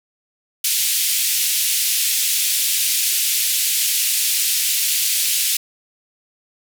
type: band-pass noise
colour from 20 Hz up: white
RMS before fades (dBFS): -19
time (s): 0.64-5.57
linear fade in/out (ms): 5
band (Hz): 2400 to 15000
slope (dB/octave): 24
effects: none